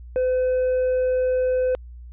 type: tone with hard clipping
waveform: sine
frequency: 509 Hz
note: C5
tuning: 48 cents flat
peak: -19 dBFS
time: 0.16-1.75 s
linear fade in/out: 0 ms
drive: 2 dB
effects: added 60 Hz sine -37 dBFS peak until 2.12 s + resampled to 8000 Hz